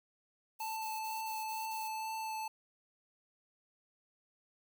violet noise bursts, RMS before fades -49 dBFS, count 6, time 0.59-1.885 s, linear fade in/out 10 ms, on 180 ms, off 43 ms
square tone with vibrato, 880 Hz, A5, in tune, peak -38 dBFS, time 0.6-2.48 s, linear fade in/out 5 ms, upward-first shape sine, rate 2.1 Hz, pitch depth 10 cents each way
effects none

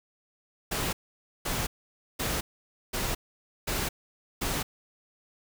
pink noise bursts, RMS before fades -30 dBFS, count 6, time 0.71-4.63 s, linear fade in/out 10 ms, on 220 ms, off 520 ms, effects none

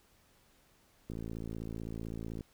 click train, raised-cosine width 3 ms, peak -28 dBFS, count 74, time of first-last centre 1.1-2.408 s, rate 55.8 Hz, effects pink hiss -67 dBFS RMS until 2.53 s

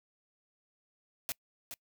white noise with echo, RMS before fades -35 dBFS, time 1.29-1.32 s, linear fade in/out 0 ms, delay 420 ms, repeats 1, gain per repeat -8 dB, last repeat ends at 1.74 s, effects noise-tail reverb RT60 0.1 s tail -26 dB re dry

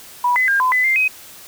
sine tone with pitch steps, 978 / 2022 / 1607 / 1017 / 2008 / 2099 / 2525 Hz, B5 / B6 / G6 / C6 / B6 / C7 / D#7, -17 / +40 / +43 / -50 / +28 / +5 / +25 cents, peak -13 dBFS, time 0.24-1.08 s, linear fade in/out 5 ms, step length 120 ms, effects white hiss -40 dBFS RMS until 1.47 s

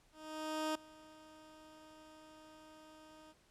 15% pulse tone with ADSR envelope, 311.1 Hz, D#4, in tune, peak -28 dBFS, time 0.12-3.34 s, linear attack 630 ms, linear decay 6 ms, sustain -22 dB, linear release 35 ms, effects pink hiss -70 dBFS RMS until 3.5 s + low-pass 10000 Hz 12 dB/octave

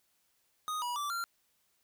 square tone with pitch steps, 1243 / 970 / 1166 / 1379 Hz, D#6 / B5 / D6 / F6, -2 / -31 / -13 / -22 cents, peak -34 dBFS, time 0.68-1.24 s, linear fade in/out 0 ms, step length 140 ms, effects white hiss -74 dBFS RMS until 1.83 s

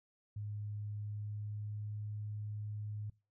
sine tone with pitch glide, 104.3 to 105.21 Hz, G#2 to G#2, +8 to +23 cents, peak -39 dBFS, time 0.36-3.1 s, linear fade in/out 5 ms, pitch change +15 cents, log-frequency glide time 0.95-1.96 s, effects noise-tail reverb RT60 0.3 s tail -22 dB re dry

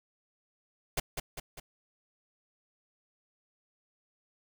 pink noise with echo, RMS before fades -30 dBFS, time 0.97-1 s, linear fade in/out 5 ms, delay 200 ms, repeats 3, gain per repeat -5 dB, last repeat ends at 1.6 s, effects none

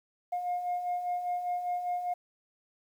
sine beating tone pair, 709 / 714 Hz, F5 / F5, +26 / +38 cents, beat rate 5 Hz, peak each -37 / -29 dBFS, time 0.32-2.14 s, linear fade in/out 10 ms, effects tanh soft clip ceiling -26 dBFS + 10-bit

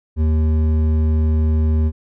sine tone with hard clipping, 78.2 Hz, D#2, 9 cents sharp, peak -15 dBFS, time 0.16-1.92 s, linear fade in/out 50 ms, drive 9 dB, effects none

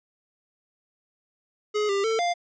square tone with pitch steps, 421 / 397.1 / 447 / 698 Hz, G#4 / G4 / A4 / F5, +24 / +22 / +27 / -1 cents, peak -23 dBFS, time 1.74-2.34 s, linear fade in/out 20 ms, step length 150 ms, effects resampled to 16000 Hz

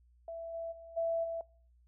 sine tone with level steps, 664 Hz, E5, 12 cents sharp, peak -39 / -36 / -47 / -29 / -34 dBFS, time 0.28-1.41 s, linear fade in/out 2 ms, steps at 0.53 / 0.71 / 0.96 / 1.23 s, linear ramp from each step 20 ms, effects noise-tail reverb RT60 0.5 s tail -24 dB re dry + added 60 Hz sine -62 dBFS peak until 1.87 s

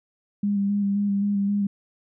sine tone with vibrato, 201.4 Hz, G3, 47 cents sharp, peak -20 dBFS, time 0.43-1.67 s, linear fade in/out 5 ms, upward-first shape square, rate 3.8 Hz, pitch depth 19 cents each way, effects none

